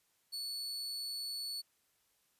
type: tone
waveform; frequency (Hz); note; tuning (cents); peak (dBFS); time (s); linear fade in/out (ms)
40% pulse; 4435; C#8; 0; -37; 0.32-1.62; 20
effects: white hiss -75 dBFS RMS until 2.39 s + resampled to 32000 Hz